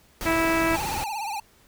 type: noise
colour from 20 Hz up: pink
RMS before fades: -32 dBFS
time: 0.21-1.04 s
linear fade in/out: 0 ms
type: harmonic tone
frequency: 328.2 Hz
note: E4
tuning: 8 cents flat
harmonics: 1 / 2 / 3 / 4 / 5 / 6 / 7 / 8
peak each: -24 / -27 / -29 / -30 / -31 / -32 / -32 / -33 dBFS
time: 0.25-0.77 s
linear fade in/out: 20 ms
type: tone with vibrato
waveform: square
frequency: 849 Hz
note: G#5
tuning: 38 cents sharp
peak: -29 dBFS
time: 0.74-1.4 s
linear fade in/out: 5 ms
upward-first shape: triangle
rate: 17 Hz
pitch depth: 140 cents each way
effects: pink hiss -58 dBFS RMS until 1.67 s